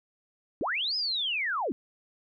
sine linear two-way sweep, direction up then down, 207.7 to 5150 to 207.7 Hz, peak -27 dBFS, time 0.61-1.72 s, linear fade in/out 0 ms, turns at 0.96 s, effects none

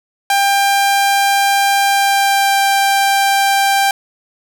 sawtooth tone with pitch glide, 795 to 789.5 Hz, G5 to G5, +24 to +12 cents, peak -7 dBFS, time 0.3-3.91 s, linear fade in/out 2 ms, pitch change -12 cents, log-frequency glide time 1.85-2.61 s, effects none

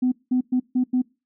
sine tone bursts at uneven times, 252.4 Hz, B3, 38 cents sharp, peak -16 dBFS, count 5, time 0.02-0.12 / 0.31-0.41 / 0.52-0.6 / 0.75-0.84 / 0.93-1.02 s, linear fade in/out 10 ms, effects noise-tail reverb RT60 0.3 s tail -24 dB re dry + tanh soft clip ceiling -13 dBFS

